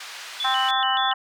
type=band-pass noise; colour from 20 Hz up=white; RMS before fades=-38 dBFS; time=0-0.71 s; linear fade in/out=5 ms; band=1000 to 4000 Hz; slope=12 dB/octave
type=tone with vibrato; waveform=sine; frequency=3203 Hz; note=G7; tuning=37 cents sharp; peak=-24 dBFS; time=0.4-1.13 s; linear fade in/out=2 ms; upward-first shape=square; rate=3.5 Hz; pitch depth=130 cents each way
type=harmonic tone; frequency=261.6 Hz; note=C4; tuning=in tune; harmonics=3 / 4 / 5 / 6 / 7; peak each=-24 / -26 / -28 / -30 / -31 dBFS; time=0.44-1.14 s; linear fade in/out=10 ms
effects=none